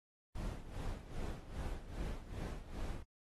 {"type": "noise with tremolo", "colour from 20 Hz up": "brown", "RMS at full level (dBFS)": -40, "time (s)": [0.35, 3.03], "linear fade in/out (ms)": 5, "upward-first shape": "sine", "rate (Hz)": 2.5, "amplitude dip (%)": 75, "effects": ["AAC 32 kbps"]}